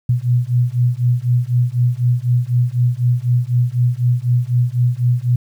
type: beating tone pair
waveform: sine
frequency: 120.6 / 124.6 Hz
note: B2 / B2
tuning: -41 / +16 cents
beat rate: 4 Hz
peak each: -16 dBFS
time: 0.09-5.36 s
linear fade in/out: 5 ms
effects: 8-bit

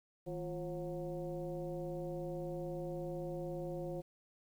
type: tone with frequency modulation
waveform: sine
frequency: 349.2 Hz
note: F4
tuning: in tune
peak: -38 dBFS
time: 0.26-4.02 s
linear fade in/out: 20 ms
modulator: 189 Hz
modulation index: 1.4
effects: 11-bit

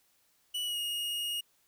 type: tone with pitch glide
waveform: 45% pulse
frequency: 2951 to 2865 Hz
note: F#7 to F7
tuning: -5 to +44 cents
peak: -32 dBFS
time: 0.54-1.41 s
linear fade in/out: 10 ms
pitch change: -51 cents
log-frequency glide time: 0.64-0.78 s
effects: white hiss -70 dBFS RMS until 1.67 s

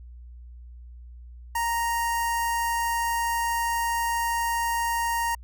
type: tone with notch filter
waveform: sawtooth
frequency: 932.3 Hz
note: A#5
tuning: in tune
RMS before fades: -26 dBFS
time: 1.55-5.35 s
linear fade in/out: 5 ms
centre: 3700 Hz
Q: 1
effects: added 60 Hz sine -41 dBFS peak until 5.43 s

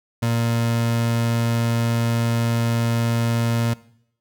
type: tone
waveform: 30% pulse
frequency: 116.54 Hz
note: A#2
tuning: in tune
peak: -16 dBFS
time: 0.22-3.74 s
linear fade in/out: 10 ms
effects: noise-tail reverb RT60 0.7 s tail -20 dB re dry

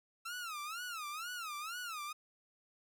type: tone with vibrato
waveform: sawtooth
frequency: 1316 Hz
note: E6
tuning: 3 cents flat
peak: -37 dBFS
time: 0.25-2.13 s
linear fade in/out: 10 ms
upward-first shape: sine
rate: 2.1 Hz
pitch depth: 200 cents each way
effects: none

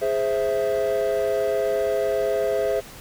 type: chord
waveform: triangle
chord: Ab augmented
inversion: none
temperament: equal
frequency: 415.3 / 523.3 / 659.3 Hz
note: Ab4 / C5 / E5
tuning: 0 / 0 / 0 cents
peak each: -22 dBFS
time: 0.01-2.81 s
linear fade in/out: 20 ms
effects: tanh soft clip ceiling -12 dBFS + pink hiss -42 dBFS RMS until 3 s

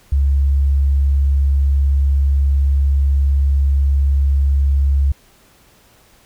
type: tone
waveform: sine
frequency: 69.3 Hz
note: C#2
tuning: in tune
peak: -11 dBFS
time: 0.12-5.12 s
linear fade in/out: 5 ms
effects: pink hiss -51 dBFS RMS until 6.25 s

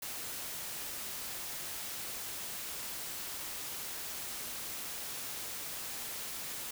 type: noise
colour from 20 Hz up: white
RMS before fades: -41 dBFS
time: 0.02-6.71 s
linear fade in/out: 5 ms
effects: none

